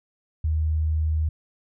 sine tone, 78.2 Hz, D#2, 9 cents sharp, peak -20 dBFS, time 0.44-1.29 s, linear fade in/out 5 ms, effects none

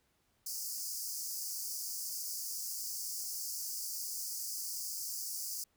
pink high-pass noise, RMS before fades -40 dBFS, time 0.46-5.64 s, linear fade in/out 5 ms, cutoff 4700 Hz, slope 96 dB/octave, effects pink hiss -75 dBFS RMS until 5.76 s

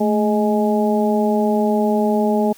harmonic tone with a mistuned harmonic, 209 Hz, G#3, 11 cents sharp, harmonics 1 / 2 / 3 / 4, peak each -17 / -20 / -22 / -23 dBFS, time 0-2.53 s, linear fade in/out 10 ms, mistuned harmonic 1, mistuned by +72 cents, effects white hiss -47 dBFS RMS until 2.57 s

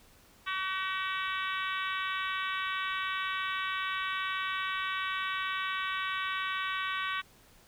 harmonic tone, 379.1 Hz, F#4, 42 cents sharp, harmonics 3 / 4 / 5 / 6 / 7 / 8 / 9 / 10, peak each -35 / -37 / -39 / -41 / -42 / -43 / -44 / -45 dBFS, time 0.46-7.22 s, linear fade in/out 20 ms, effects pink hiss -60 dBFS RMS until 7.67 s

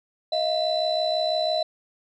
sine tone cluster, 629 / 695 / 3996 Hz, D#5 / F5 / B7, +19 / -9 / +20 cents, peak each -23 / -26 / -27 dBFS, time 0.32-1.63 s, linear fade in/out 5 ms, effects tanh soft clip ceiling -15 dBFS

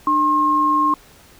sine tone pair together, 300 / 1071.2 Hz, D4 / C6, +37 / +40 cents, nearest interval octave + minor seventh, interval 2203 cents, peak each -22 / -14 dBFS, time 0.07-0.94 s, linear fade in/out 2 ms, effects pink hiss -48 dBFS RMS until 1.39 s

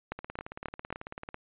two click trains, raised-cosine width 0.5 ms, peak -24 / -18 dBFS, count 22 / 4, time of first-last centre 0.19-1.344 / 0.12-0.926 s, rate 18.2 / 3.72 Hz, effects resampled to 8000 Hz

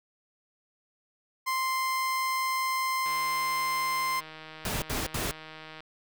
30% pulse tone, 1045 Hz, C6, 2 cents flat, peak -24 dBFS, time 1.46-4.21 s, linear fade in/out 20 ms
click train, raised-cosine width 0.3 ms, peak -28 dBFS, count 432, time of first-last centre 3.06-5.805 s, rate 157 Hz
pink noise bursts, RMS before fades -31 dBFS, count 3, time 4.65-5.312 s, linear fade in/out 2 ms, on 170 ms, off 76 ms
effects none

